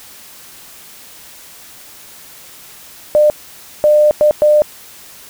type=tone bursts at uneven times; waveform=sine; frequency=600 Hz; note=D5; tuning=37 cents sharp; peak=-6 dBFS; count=4; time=3.15-3.3 / 3.84-4.11 / 4.21-4.31 / 4.42-4.62 s; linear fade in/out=0 ms; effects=white hiss -38 dBFS RMS until 5.29 s